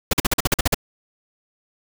pink noise bursts, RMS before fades -17 dBFS, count 10, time 0.11-0.745 s, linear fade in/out 5 ms, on 23 ms, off 45 ms, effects none

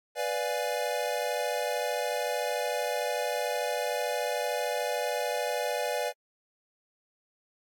square chord, B diminished seventh, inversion none, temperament equal, 493.9 / 587.3 / 698.5 / 830.6 Hz, B4 / D5 / F5 / Ab5, 0 / 0 / 0 / 0 cents, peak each -34 / -33 / -36 / -37 dBFS, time 0.15-6.13 s, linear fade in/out 50 ms, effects AAC 64 kbps

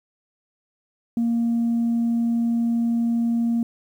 sine tone, 233.1 Hz, A#3, in tune, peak -17 dBFS, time 1.17-3.63 s, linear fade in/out 2 ms, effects tanh soft clip ceiling -16 dBFS + 9-bit

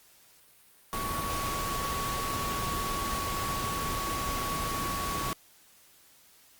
sine tone in noise, 1121 Hz, C#6, 19 cents sharp, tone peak -33 dBFS, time 0.93-5.33 s, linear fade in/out 0 ms, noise pink, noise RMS -34 dBFS, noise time 0.93-5.33 s, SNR -2 dB, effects white hiss -59 dBFS RMS until 6.59 s + Opus 48 kbps

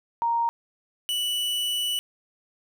sine / 45% pulse tone pair in turn, 932.3 / 2960 Hz, A#5 / F#7, 0 / 0 cents, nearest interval octave + minor sixth, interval 2000 cents, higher second, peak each -21 / -24 dBFS, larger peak first, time 0.22-0.49 / 1.09-1.99 s, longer second, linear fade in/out 0 ms, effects none

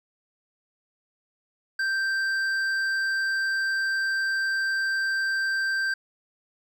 sine tone with hard clipping, 1568 Hz, G6, in tune, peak -25 dBFS, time 1.79-5.94 s, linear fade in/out 5 ms, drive 7 dB, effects none

